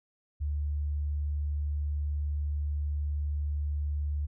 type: tone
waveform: sine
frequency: 73.42 Hz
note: D2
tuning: in tune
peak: -28 dBFS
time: 0.4-4.27 s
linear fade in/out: 20 ms
effects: none